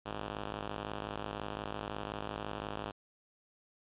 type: ring-modulated tone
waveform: 5% pulse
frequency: 103.9 Hz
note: G#2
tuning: 1 cent sharp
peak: -24 dBFS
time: 0.05-2.92 s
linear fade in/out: 20 ms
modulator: 29.1 Hz
effects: resampled to 8000 Hz + 11-bit